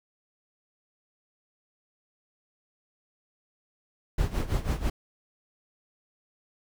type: noise with tremolo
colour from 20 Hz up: brown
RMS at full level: -25 dBFS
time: 4.18-4.9 s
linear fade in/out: 5 ms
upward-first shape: sine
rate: 6.1 Hz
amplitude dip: 80%
effects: none